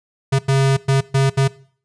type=tone bursts at uneven times; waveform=square; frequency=135.7 Hz; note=C#3; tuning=36 cents flat; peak=-13 dBFS; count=5; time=0.32-0.39 / 0.48-0.77 / 0.88-1.01 / 1.14-1.3 / 1.37-1.48 s; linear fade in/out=10 ms; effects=noise-tail reverb RT60 0.5 s tail -20 dB re dry + resampled to 22050 Hz